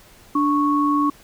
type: tone pair together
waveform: sine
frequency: 292.9 / 1106 Hz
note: D4 / C#6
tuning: -5 / -4 cents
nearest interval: octave + major seventh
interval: 2301 cents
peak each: -18 / -19 dBFS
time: 0.35-1.1 s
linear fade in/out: 5 ms
effects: pink hiss -49 dBFS RMS until 1.23 s